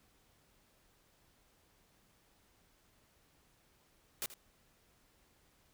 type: noise with echo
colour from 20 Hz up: white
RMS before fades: -38 dBFS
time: 4.22-4.26 s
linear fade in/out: 0 ms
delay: 80 ms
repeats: 1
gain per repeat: -14 dB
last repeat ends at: 4.34 s
effects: pink hiss -70 dBFS RMS until 5.73 s